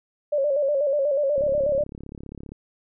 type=tone with vibrato; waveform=sine; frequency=568 Hz; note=C#5; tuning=42 cents sharp; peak=-19 dBFS; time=0.32-1.84 s; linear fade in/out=10 ms; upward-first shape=square; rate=8.2 Hz; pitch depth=69 cents each way
type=click train; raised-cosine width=3 ms; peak=-25 dBFS; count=41; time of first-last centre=1.38-2.52 s; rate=35.1 Hz
effects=none